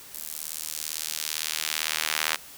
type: tone with high-pass filter sweep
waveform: sawtooth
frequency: 77.78 Hz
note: D#2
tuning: in tune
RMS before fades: -31 dBFS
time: 0.14-2.36 s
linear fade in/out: 5 ms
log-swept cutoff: 11000 to 1600 Hz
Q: 0.78
effects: white hiss -46 dBFS RMS until 2.57 s